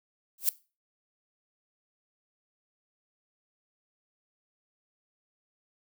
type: noise with exponential growth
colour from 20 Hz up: violet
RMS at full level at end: -20 dBFS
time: 0.38-0.49 s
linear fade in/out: 2 ms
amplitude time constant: 22 ms
effects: noise-tail reverb RT60 0.3 s tail -19 dB re dry